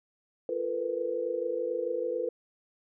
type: tone cluster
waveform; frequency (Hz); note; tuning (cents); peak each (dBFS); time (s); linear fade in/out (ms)
sine; 345 / 447.4 / 472 / 498.8; F4 / A4 / A#4 / B4; -21 / +29 / +22 / +17; -37 / -35 / -37 / -31; 0.49-2.29; 2
effects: none